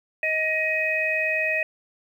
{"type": "harmonic tone", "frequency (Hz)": 629, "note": "D#5", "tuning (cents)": 19, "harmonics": [1, 3, 4], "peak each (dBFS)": [-28, -26, -24], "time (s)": [0.23, 1.63], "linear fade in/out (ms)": 2, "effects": ["9-bit"]}